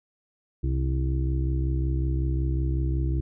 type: harmonic tone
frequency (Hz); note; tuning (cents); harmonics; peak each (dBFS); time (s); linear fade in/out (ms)
65.41; C2; 0; 1 / 2 / 4 / 5 / 6; -24 / -28 / -41 / -34 / -44; 0.63-3.21; 10
effects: none